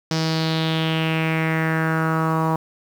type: tone with low-pass filter sweep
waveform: sawtooth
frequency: 160.5 Hz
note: E3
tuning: 46 cents flat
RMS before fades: -21 dBFS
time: 0.11-2.56 s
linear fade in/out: 2 ms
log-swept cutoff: 5400 to 990 Hz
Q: 4
effects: 7-bit